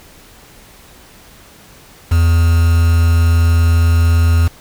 triangle tone with quantisation, 83.7 Hz, E2, 27 cents sharp, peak -6 dBFS, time 2.11-4.48 s, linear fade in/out 10 ms, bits 4, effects pink hiss -42 dBFS RMS until 4.6 s

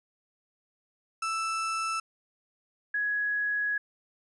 35% pulse / sine tone pair in turn, 1322 / 1672.8 Hz, E6 / G#6, +5 / +12 cents, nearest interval major third, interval 407 cents, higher second, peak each -27 / -26 dBFS, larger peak second, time 1.22-2 / 2.94-3.78 s, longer second, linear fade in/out 5 ms, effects resampled to 24000 Hz

